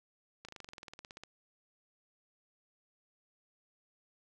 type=slowing click train; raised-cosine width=0.2 ms; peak=-30 dBFS; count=17; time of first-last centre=0.45-1.236 s; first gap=36 ms; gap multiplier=1.04; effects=none